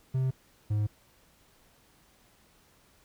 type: tone pair in turn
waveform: triangle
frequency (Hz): 130.81 / 105.18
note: C3 / G#2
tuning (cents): 0 / +22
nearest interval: major third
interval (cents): 378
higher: first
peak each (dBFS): -23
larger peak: neither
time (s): 0.14-0.31 / 0.7-0.87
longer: neither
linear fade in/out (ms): 10
effects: pink hiss -63 dBFS RMS until 3.04 s